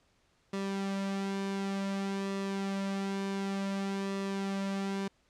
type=tone with flanger; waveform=sawtooth; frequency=196 Hz; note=G3; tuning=in tune; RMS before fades=-34 dBFS; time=0.53-5.08 s; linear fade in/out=5 ms; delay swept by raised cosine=1.3 to 3.6 ms; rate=0.55 Hz; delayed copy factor=-0.5; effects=pink hiss -70 dBFS RMS until 5.29 s + low-pass 7000 Hz 12 dB/octave